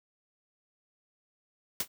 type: noise with exponential decay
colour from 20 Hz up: white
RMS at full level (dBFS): -24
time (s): 1.8-1.88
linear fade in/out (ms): 5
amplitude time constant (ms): 16
effects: none